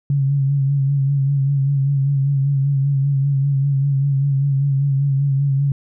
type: tone with vibrato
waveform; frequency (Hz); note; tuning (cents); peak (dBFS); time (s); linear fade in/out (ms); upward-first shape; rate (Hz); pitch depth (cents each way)
sine; 138.59; C#3; 0; -14; 0.1-5.72; 2; sine; 5.1; 42
effects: none